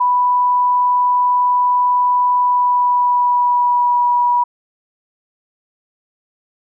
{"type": "tone with pitch glide", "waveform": "sine", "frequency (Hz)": [987.8, 972], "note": ["B5", "B5"], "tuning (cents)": [0, -28], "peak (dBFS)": -11, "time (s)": [0, 4.44], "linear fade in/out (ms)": 10, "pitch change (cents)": -28, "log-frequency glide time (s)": [2.39, 4.03], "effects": []}